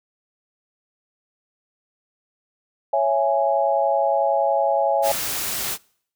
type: chord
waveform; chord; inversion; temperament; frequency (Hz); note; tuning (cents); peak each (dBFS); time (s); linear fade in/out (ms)
sine; C# minor; none; just; 554.4 / 665.2 / 831.5; C#5 / E5 / G#5; 0 / +16 / +2; -21; 2.93-5.12; 5
type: noise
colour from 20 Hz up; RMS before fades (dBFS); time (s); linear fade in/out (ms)
white; -26; 5.02-5.78; 50
effects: noise-tail reverb RT60 0.6 s tail -25 dB re dry